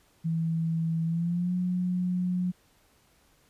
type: tone with pitch glide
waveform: sine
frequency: 163.6 to 180.48 Hz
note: E3 to F#3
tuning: -13 to -43 cents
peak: -25 dBFS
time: 0.24-2.52 s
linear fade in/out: 20 ms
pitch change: +170 cents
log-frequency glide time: 1.05-1.53 s
effects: pink hiss -64 dBFS RMS until 3.49 s + resampled to 32000 Hz